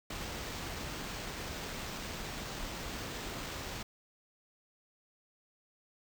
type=noise with sample-and-hold; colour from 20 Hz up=pink; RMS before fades=-41 dBFS; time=0.1-3.83 s; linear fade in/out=5 ms; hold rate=11025 Hz; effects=none

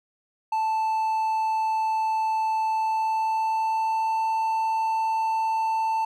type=tone with pitch glide; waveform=triangle; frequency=880 to 888.7 Hz; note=A5 to A5; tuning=0 to +17 cents; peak=-20 dBFS; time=0.52-6.05 s; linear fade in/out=5 ms; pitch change=+17 cents; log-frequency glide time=2.68-4.23 s; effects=none

